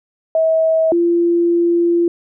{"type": "tone pair in turn", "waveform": "sine", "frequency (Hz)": [644, 342.8], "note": ["E5", "F4"], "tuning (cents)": [-41, -32], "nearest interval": "major seventh", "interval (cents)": 1091, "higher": "first", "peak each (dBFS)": -11, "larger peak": "neither", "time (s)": [[0.35, 0.92], [0.92, 2.08]], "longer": "second", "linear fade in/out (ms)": 2, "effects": []}